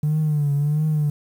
triangle tone with vibrato, 148.8 Hz, D3, 23 cents sharp, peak -14 dBFS, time 0.03-1.1 s, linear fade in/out 5 ms, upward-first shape triangle, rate 1.5 Hz, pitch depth 88 cents each way, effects tanh soft clip ceiling -14 dBFS + 8-bit

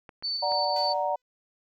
clicks, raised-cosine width 0.5 ms, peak -29 dBFS, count 3, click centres 0.092 / 0.225 / 0.52 s
sine tone with tremolo, 4513 Hz, C#8, 30 cents sharp, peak -27 dBFS, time 0.23-0.94 s, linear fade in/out 20 ms, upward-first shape square, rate 3.6 Hz, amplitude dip 30%
sine chord, D augmented, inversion none, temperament equal, 587.3 / 740 / 932.3 Hz, D5 / F#5 / A#5, 0 / 0 / 0 cents, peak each -29 dBFS, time 0.42-1.16 s, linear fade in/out 10 ms
5% pulse tone with exponential decay, 500 Hz, B4, 21 cents sharp, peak -32 dBFS, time 0.76-1.22 s, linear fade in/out 1 ms, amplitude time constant 100 ms
effects none

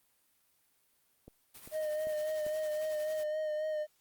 click train, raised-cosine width 2 ms, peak -36 dBFS, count 4, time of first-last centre 1.28-2.466 s, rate 2.53 Hz
white noise with tremolo, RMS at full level -50 dBFS, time 1.54-3.24 s, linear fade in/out 10 ms, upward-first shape sine, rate 11 Hz, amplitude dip 50%
triangle tone with vibrato, 615 Hz, D#5, 20 cents flat, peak -30 dBFS, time 1.71-3.87 s, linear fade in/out 50 ms, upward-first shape sine, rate 3.7 Hz, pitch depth 26 cents each way
effects white hiss -72 dBFS RMS until 4 s + Opus 32 kbps

